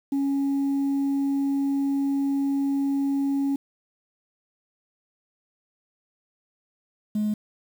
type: tone pair in turn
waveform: sine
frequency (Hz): 277.2 / 211.5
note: C#4 / G#3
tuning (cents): 0 / +32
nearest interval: perfect fourth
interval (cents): 468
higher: first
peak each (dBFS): -19 / -20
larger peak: first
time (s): 0.12-3.56 / 7.15-7.34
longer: first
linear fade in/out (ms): 5
effects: tanh soft clip ceiling -20 dBFS + 8-bit